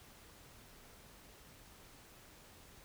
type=silence; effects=pink hiss -59 dBFS RMS until 2.84 s